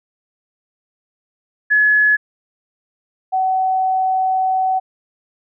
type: tone pair in turn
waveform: sine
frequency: 1700 / 754.2 Hz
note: G#6 / F#5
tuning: +40 / +33 cents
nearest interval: octave + major second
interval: 1407 cents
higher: first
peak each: -10 / -14 dBFS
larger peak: first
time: 1.7-2.17 / 3.32-4.8 s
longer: second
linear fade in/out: 20 ms
effects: none